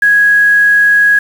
sine tone with quantisation, 1661.2 Hz, G#6, in tune, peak -5 dBFS, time 0.02-1.19 s, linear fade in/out 5 ms, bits 5, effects none

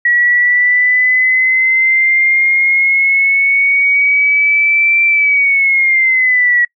sine linear two-way sweep, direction up then down, 1920 to 2349 to 1920 Hz, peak -8 dBFS, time 0.05-6.65 s, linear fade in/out 5 ms, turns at 5.04 s, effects noise-tail reverb RT60 0.1 s tail -26 dB re dry

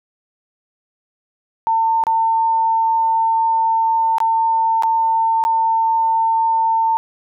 sine tone with dropouts, 901 Hz, A5, 41 cents sharp, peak -13 dBFS, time 1.67-6.97 s, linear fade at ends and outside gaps 0 ms, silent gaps 2.038-2.068 / 4.183-4.203 / 4.824-4.834 / 5.439-5.45 s, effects none

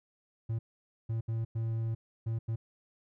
triangle tone bursts at uneven times, 113.2 Hz, A2, 50 cents sharp, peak -28 dBFS, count 6, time 0.49-0.59 / 1.09-1.21 / 1.28-1.45 / 1.55-1.95 / 2.26-2.39 / 2.48-2.56 s, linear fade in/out 10 ms, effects none

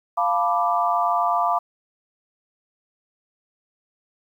sine chord, B half-diminished seventh, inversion second, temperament equal, 698.5 / 880 / 987.8 / 1174.7 Hz, F5 / A5 / B5 / D6, 0 / 0 / 0 / 0 cents, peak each -22 / -27 / -24 / -23 dBFS, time 0.17-1.59 s, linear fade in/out 10 ms, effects 9-bit

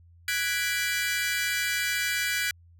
sawtooth chord, G# half-diminished seventh, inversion third, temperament equal, 1480 / 1661.2 / 1975.5 / 2349 Hz, F#6 / G#6 / B6 / D7, 0 / 0 / 0 / 0 cents, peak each -28 dBFS, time 0.28-2.51 s, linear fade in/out 2 ms, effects added 85 Hz sine -52 dBFS peak until 2.79 s

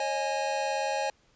square chord, C# suspended second, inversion none, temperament equal with one note detuned, 544.2 / 622.3 / 830.6 Hz, C#5 / D#5 / G#5, -32 / 0 / 0 cents, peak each -33 / -35 / -31 dBFS, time 0-1.1 s, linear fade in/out 2 ms, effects pink hiss -65 dBFS RMS until 1.35 s + resampled to 16000 Hz

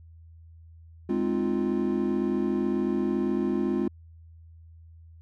triangle chord, F minor seventh, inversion first, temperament equal, 207.7 / 261.6 / 311.1 / 349.2 Hz, Ab3 / C4 / Eb4 / F4, 0 / 0 / 0 / 0 cents, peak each -27 / -27 / -32 / -26 dBFS, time 1.09-3.88 s, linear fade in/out 5 ms, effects added 82 Hz sine -47 dBFS peak until 5.21 s

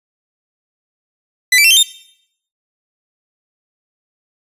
sawtooth tone with pitch steps, 2000 / 2324 / 2701 / 3138 / 3647 Hz, B6 / D7 / E7 / G7 / A#7, +21 / -19 / +42 / +1 / -39 cents, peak -4 dBFS, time 1.52-1.83 s, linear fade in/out 5 ms, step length 62 ms, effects noise-tail reverb RT60 0.7 s tail -19 dB re dry + resampled to 32000 Hz

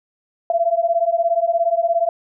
sine beating tone pair, 668 / 685 Hz, E5 / F5, +23 / -34 cents, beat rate 17 Hz, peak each -18 dBFS, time 0.5-2.09 s, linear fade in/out 2 ms, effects none

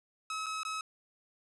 sawtooth tone with dropouts, 1284 Hz, E6, 46 cents flat, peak -31 dBFS, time 0.3-0.81 s, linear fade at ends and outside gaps 2 ms, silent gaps 0.461-0.465 / 0.633-0.65 s, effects resampled to 24000 Hz + 12-bit

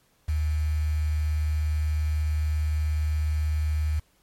sine tone with quantisation, 76.4 Hz, D#2, 31 cents flat, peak -22 dBFS, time 0.28-4 s, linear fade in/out 10 ms, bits 7, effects pink hiss -65 dBFS RMS until 4.22 s + MP3 64 kbps

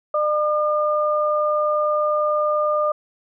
sine tone pair together, 601.8 / 1207 Hz, D5 / D6, +42 / +47 cents, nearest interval octave, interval 1205 cents, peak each -19 / -21 dBFS, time 0.14-2.92 s, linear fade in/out 5 ms, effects none

